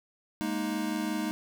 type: chord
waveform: square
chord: Ab suspended second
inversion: none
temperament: equal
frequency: 207.7 / 233.1 / 311.1 Hz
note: Ab3 / Bb3 / Eb4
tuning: 0 / 0 / 0 cents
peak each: -35 / -36 / -33 dBFS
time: 0.41-1.31 s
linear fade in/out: 0 ms
effects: none